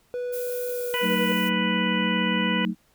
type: tone with pitch glide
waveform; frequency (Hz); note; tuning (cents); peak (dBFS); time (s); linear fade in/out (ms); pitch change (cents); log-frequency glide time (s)
triangle; 492.1 to 483.6; B4 to B4; -6 to -36; -25; 0.14-1.32; 0; -30; 0.7-1
type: noise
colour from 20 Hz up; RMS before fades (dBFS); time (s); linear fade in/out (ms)
violet; -37; 0.32-1.5; 20
type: harmonic tone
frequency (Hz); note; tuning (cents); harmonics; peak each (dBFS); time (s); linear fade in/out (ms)
493.9; B4; 0; 1 / 2 / 3 / 4 / 5 / 6; -32 / -31 / -33 / -30 / -33 / -30; 0.94-2.65; 0
type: chord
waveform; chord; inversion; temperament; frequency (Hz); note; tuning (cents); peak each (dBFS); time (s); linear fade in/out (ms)
sine; D# diminished; first; just; 186.68 / 224 / 311.1; F#3 / A3 / D#4; +16 / +31 / 0; -26 / -27 / -32; 1.01-2.75; 50
effects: pink hiss -63 dBFS RMS until 2.94 s